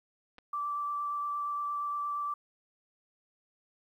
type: clicks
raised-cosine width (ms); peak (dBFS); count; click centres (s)
0.3; -35; 2; 0.383 / 0.387
type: tone with vibrato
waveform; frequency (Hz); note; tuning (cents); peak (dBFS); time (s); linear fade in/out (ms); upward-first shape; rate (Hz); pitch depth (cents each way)
sine; 1166; D6; -13; -31; 0.53-2.34; 5; triangle; 8.6; 11
effects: 11-bit